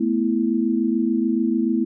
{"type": "chord", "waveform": "sine", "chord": "A suspended second", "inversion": "none", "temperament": "equal", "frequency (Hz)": [220, 246.9, 329.6], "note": ["A3", "B3", "E4"], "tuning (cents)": [0, 0, 0], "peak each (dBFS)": -22, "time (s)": [0, 1.85], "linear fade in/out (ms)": 10, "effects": []}